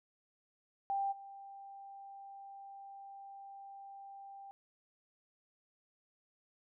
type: tone with level steps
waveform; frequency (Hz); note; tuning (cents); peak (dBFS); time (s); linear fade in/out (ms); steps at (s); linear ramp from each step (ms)
sine; 790; G5; +13; -32 / -48; 0.9-4.51; 0; 1.11; 20
effects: none